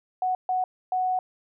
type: tone bursts at uneven times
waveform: sine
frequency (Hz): 740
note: F#5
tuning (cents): 0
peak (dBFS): -22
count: 3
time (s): 0.22-0.35 / 0.49-0.64 / 0.92-1.19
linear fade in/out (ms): 2
effects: none